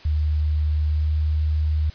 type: tone with pitch glide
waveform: sine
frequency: 76 to 76.71 Hz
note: D#2 to D#2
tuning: -40 to -24 cents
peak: -18 dBFS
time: 0.05-1.9 s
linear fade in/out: 5 ms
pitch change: +16 cents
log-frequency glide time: 0.87-1.14 s
effects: white hiss -46 dBFS RMS until 1.94 s + resampled to 11025 Hz